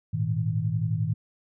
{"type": "tone cluster", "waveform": "sine", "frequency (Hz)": [105.7, 116.9, 159.1], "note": ["G#2", "A#2", "D#3"], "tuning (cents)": [31, 5, 39], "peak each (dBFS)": -28, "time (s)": [0.13, 1.14], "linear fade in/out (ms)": 10, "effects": []}